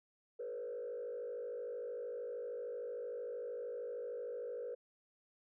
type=tone with frequency modulation; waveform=sine; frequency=484.5 Hz; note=B4; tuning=33 cents flat; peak=-39 dBFS; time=0.39-4.75 s; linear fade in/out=10 ms; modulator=53.1 Hz; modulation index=0.98; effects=tanh soft clip ceiling -36 dBFS